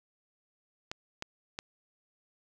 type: clicks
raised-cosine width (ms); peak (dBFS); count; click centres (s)
0.2; -19; 3; 0.915 / 1.224 / 1.589
effects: none